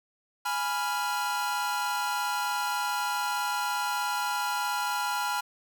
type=chord; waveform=45% pulse; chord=F diminished; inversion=first; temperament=equal with one note detuned; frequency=830.6 / 987.8 / 1392.1 Hz; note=Ab5 / Cb6 / F6; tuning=0 / 0 / -6 cents; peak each=-32 dBFS; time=0.45-5.41 s; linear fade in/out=10 ms; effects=none